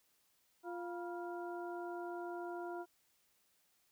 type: harmonic tone with a mistuned harmonic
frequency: 349.2 Hz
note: F4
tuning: in tune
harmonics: 1 / 2 / 3 / 4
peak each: -43 / -46 / -51 / -52 dBFS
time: 0.63-2.86 s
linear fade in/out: 50 ms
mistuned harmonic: 3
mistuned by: -130 cents
effects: white hiss -75 dBFS RMS until 3.91 s